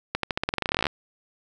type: accelerating click train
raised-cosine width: 0.3 ms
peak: -8 dBFS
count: 20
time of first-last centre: 0.15-0.868 s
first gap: 83 ms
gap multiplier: 0.9
effects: none